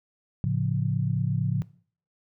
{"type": "chord", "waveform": "sine", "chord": "A augmented", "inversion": "none", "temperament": "equal", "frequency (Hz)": [110, 138.59, 174.61], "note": ["A2", "C#3", "E#3"], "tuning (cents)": [0, 0, 0], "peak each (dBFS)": [-27, -26, -29], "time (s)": [0.44, 1.62], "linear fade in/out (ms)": 0, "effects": ["noise-tail reverb RT60 0.5 s tail -20 dB re dry"]}